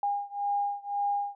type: beating tone pair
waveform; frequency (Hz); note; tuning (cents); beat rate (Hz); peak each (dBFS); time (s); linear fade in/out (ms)
sine; 810 / 811.9; G#5 / G#5; -43 / -39; 1.9; -30 / -31; 0.03-1.35; 2
effects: none